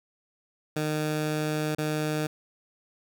15% pulse tone with dropouts, 153.2 Hz, D#3, 27 cents flat, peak -20 dBFS, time 0.76-2.27 s, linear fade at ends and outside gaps 5 ms, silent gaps 1.75-1.783 s, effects none

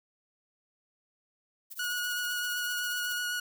violet noise with tremolo, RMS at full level -40 dBFS, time 1.7-3.19 s, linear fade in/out 20 ms, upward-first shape triangle, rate 15 Hz, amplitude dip 100%
sawtooth tone with vibrato, 1455 Hz, F#6, 29 cents flat, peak -27 dBFS, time 1.79-3.4 s, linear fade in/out 5 ms, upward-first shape triangle, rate 7.9 Hz, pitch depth 16 cents each way
effects none

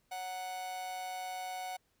45% pulse tone with amplitude modulation, 740 Hz, F#5, in tune, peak -36 dBFS, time 0.11-1.77 s, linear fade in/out 10 ms, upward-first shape sine, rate 188 Hz, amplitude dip 50%, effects pink hiss -75 dBFS RMS until 2 s

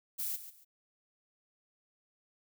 violet noise with echo, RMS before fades -36 dBFS, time 0.18-0.37 s, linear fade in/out 20 ms, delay 140 ms, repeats 2, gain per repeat -12 dB, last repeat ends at 0.65 s, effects none

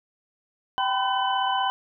sine tone cluster, 777 / 980 / 1016 / 1521 / 3003 Hz, G5 / B5 / B5 / F#6 / F#7, -16 / -14 / +49 / +47 / +25 cents, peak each -25 / -31 / -27 / -32 / -30 dBFS, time 0.78-1.7 s, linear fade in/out 0 ms, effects none

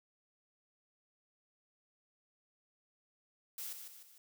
blue noise with echo, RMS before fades -43 dBFS, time 3.58-3.73 s, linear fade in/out 2 ms, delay 150 ms, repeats 3, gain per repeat -6 dB, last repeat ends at 4.18 s, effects none

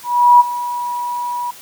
sine tone with ADSR envelope, 970 Hz, B5, 31 cents flat, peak -3 dBFS, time 0.03-1.51 s, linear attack 370 ms, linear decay 23 ms, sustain -16 dB, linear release 7 ms, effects white hiss -39 dBFS RMS until 1.61 s + high-pass 80 Hz 12 dB/octave

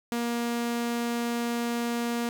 sawtooth tone, 236.4 Hz, A#3, 24 cents sharp, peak -23 dBFS, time 0.12-2.29 s, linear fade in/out 0 ms, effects 9-bit

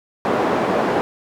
white band-pass noise, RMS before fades -19 dBFS, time 0.25-1.01 s, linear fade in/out 0 ms, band 220 to 670 Hz, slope 12 dB/octave, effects none

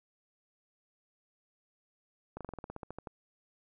slowing click train, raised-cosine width 1 ms, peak -27 dBFS, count 13, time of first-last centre 2.37-3.072 s, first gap 37 ms, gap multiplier 1.08, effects none

